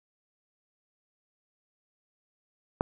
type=click; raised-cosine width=1 ms; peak=-11 dBFS; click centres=2.809 s; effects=none